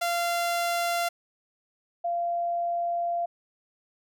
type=tone pair in turn; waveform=sawtooth / sine; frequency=690 / 690 Hz; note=F5 / F5; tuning=-21 / -21 cents; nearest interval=unison; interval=0 cents; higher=neither; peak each=-21 / -25 dBFS; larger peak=first; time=0.01-1.09 / 2.04-3.26 s; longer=second; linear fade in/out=10 ms; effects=none